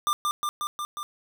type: tone with echo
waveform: square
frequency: 1194 Hz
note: D6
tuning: 28 cents sharp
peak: -22 dBFS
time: 0.07-0.13 s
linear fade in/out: 0 ms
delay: 180 ms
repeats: 5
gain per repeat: -2 dB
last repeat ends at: 1.03 s
effects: none